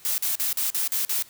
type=noise bursts; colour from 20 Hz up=blue; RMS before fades=-25 dBFS; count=7; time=0.05-1.224 s; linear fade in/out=0 ms; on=130 ms; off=44 ms; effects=white hiss -51 dBFS RMS until 1.29 s